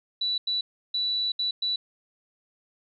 sine tone bursts at uneven times, 3951 Hz, B7, in tune, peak -24 dBFS, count 5, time 0.21-0.38 / 0.47-0.61 / 0.94-1.32 / 1.39-1.51 / 1.62-1.76 s, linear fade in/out 5 ms, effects none

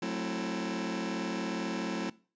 sawtooth chord, F# half-diminished seventh, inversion none, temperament just, 185 / 222 / 266.4 / 333 Hz, F#3 / A3 / C4 / E4, 0 / +16 / +31 / +18 cents, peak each -33 / -33 / -35 / -33 dBFS, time 0.02-2.1 s, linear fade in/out 5 ms, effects noise-tail reverb RT60 0.4 s tail -22 dB re dry + resampled to 16000 Hz

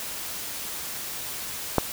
click, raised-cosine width 1 ms, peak -4 dBFS, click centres 1.783 s, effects white hiss -34 dBFS RMS until 1.92 s

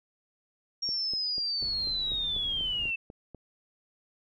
sine linear sweep, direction down, 5588 to 2637 Hz, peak -28 dBFS, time 0.82-2.96 s, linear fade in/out 10 ms
click train, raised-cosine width 2 ms, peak -31 dBFS, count 11, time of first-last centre 0.89-3.347 s, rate 4.07 Hz
brown noise, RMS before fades -44 dBFS, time 1.61-2.91 s, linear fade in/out 5 ms
effects none

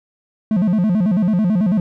triangle tone with vibrato, 195.9 Hz, G3, 1 cent flat, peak -11 dBFS, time 0.51-1.8 s, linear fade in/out 2 ms, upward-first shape square, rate 9.1 Hz, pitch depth 180 cents each way, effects none

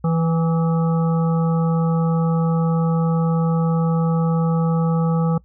harmonic tone with a mistuned harmonic, 164.81 Hz, E3, in tune, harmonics 1 / 3 / 5 / 7 / 8, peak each -16 / -26 / -30 / -33 / -34 dBFS, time 0.04-5.38 s, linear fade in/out 5 ms, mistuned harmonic 8, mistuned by -37 cents, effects noise-tail reverb RT60 0.1 s tail -23 dB re dry + added 60 Hz sine -49 dBFS peak until 5.44 s

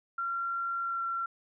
sine tone with pitch glide, 1373 to 1361.9 Hz, F6 to F6, -30 to -44 cents, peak -30 dBFS, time 0.18-1.26 s, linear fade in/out 5 ms, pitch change -14 cents, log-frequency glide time 0.81-1.03 s, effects none

